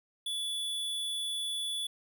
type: tone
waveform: square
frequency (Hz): 3440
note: A7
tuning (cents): -40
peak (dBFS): -33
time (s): 0.26-1.87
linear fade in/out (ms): 5
effects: none